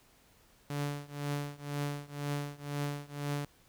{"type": "tone with tremolo", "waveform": "sawtooth", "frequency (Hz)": 144.4, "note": "D3", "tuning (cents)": -29, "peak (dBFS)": -27, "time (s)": [0.7, 3.45], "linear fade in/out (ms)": 2, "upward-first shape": "triangle", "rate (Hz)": 2, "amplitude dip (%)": 95, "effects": ["pink hiss -64 dBFS RMS until 3.68 s"]}